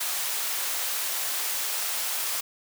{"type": "high-pass noise", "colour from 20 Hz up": "white", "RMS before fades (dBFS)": -29, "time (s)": [0, 2.41], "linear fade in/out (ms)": 10, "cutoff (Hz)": 600, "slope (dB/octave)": 12, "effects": []}